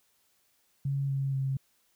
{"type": "tone with pitch steps", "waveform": "sine", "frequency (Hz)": [138.59, 136.6, 134.64], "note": ["C#3", "C#3", "C3"], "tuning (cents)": [0, -25, 50], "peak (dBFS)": -27, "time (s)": [0.85, 1.57], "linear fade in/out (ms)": 5, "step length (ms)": 240, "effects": ["white hiss -70 dBFS RMS until 1.95 s"]}